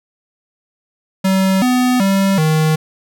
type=tone with pitch steps; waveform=square; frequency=190.7 / 250.7 / 194.8 / 156.5 Hz; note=G3 / B3 / G3 / D#3; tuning=-47 / +26 / -11 / +10 cents; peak=-12 dBFS; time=1.24-2.76 s; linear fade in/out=10 ms; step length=380 ms; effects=none